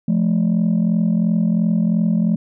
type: tone pair together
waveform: sine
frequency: 174.61 / 217.5 Hz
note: F3 / A3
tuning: 0 / -20 cents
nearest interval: major third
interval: 380 cents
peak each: -15 dBFS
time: 0.08-2.36 s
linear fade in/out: 5 ms
effects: tanh soft clip ceiling -11 dBFS